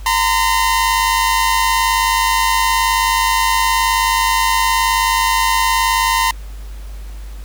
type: tone pair together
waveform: sawtooth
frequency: 921 / 1020 Hz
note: A#5 / C6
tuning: -21 / -44 cents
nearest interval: major second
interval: 177 cents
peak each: -12 dBFS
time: 0.06-6.31 s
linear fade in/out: 2 ms
effects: added 50 Hz sine -27 dBFS peak until 7.44 s + pink hiss -44 dBFS RMS until 7.44 s